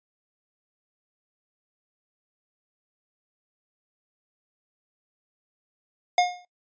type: tone with exponential decay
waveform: square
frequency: 716 Hz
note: F5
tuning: 43 cents sharp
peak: -15 dBFS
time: 6.18-6.45 s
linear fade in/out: 2 ms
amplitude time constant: 57 ms
effects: noise-tail reverb RT60 0.1 s tail -20 dB re dry + resampled to 16000 Hz